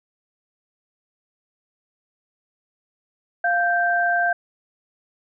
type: tone pair together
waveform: sine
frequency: 698.5 / 1568.1 Hz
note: F5 / G6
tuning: 0 / 0 cents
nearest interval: octave + major second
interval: 1400 cents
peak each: -20 dBFS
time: 3.44-4.33 s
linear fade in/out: 5 ms
effects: none